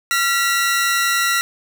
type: tone pair together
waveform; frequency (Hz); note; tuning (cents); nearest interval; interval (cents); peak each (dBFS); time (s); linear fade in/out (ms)
sawtooth; 1375 / 1943; F6 / B6; -27 / -29; tritone; 598; -15; 0.11-1.41; 0
effects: none